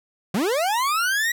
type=linear sweep; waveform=40% pulse; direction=up; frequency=162.7 to 1939 Hz; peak=-19 dBFS; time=0.34-1.32 s; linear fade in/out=5 ms; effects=none